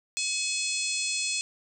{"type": "harmonic tone", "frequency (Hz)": 852, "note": "G#5", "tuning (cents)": 44, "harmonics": [3, 4, 5, 6, 7, 8, 9, 10], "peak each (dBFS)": [-32, -37, -34, -38, -37, -37, -35, -37], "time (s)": [0.17, 1.41], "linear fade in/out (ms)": 0, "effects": []}